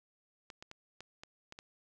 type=clicks; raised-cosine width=0.2 ms; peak=-30 dBFS; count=7; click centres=0.502 / 0.625 / 0.714 / 1.006 / 1.235 / 1.524 / 1.589 s; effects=none